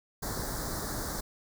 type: band-stop noise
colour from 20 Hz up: pink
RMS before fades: -35 dBFS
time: 0.22-1.21 s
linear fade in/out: 10 ms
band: 1800 to 4100 Hz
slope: 48 dB/octave
effects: none